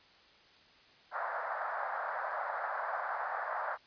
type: band-pass noise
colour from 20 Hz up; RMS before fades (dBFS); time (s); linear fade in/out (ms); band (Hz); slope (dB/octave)
pink; -37; 1.11-3.78; 50; 610 to 1700; 48
effects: white hiss -61 dBFS RMS until 3.86 s + resampled to 11025 Hz